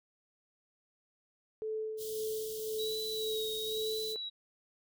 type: tone with tremolo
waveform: sine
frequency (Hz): 436.1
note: A4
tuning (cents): -15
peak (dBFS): -33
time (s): 1.62-4.16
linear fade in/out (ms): 0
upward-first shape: sine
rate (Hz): 1.9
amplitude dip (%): 45
type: band-stop noise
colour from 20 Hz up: white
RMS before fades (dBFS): -45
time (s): 1.97-4.16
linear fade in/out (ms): 50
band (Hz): 330 to 3000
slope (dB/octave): 96
type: tone with vibrato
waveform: sine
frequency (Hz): 3866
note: B7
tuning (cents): -38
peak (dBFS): -37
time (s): 2.78-4.3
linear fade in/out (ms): 20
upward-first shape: sine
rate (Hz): 1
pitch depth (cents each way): 48
effects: none